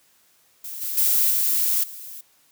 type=noise with level steps; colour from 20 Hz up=violet; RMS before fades=-34 / -28 / -19 / -21 / -38 dBFS; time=0.64-2.21 s; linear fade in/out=5 ms; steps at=0.81 / 0.97 / 1.3 / 1.83 s; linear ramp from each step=10 ms; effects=white hiss -60 dBFS RMS until 2.51 s + high-pass 80 Hz 12 dB/octave